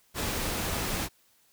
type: noise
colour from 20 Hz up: pink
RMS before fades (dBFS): -31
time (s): 0.14-1.09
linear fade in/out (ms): 50
effects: white hiss -65 dBFS RMS until 1.52 s